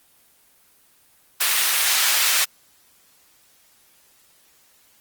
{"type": "high-pass noise", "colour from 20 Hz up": "pink", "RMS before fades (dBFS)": -19, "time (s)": [1.4, 2.45], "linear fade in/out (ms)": 10, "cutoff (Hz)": 1700, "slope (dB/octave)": 12, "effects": ["white hiss -57 dBFS RMS until 5 s", "Opus 24 kbps"]}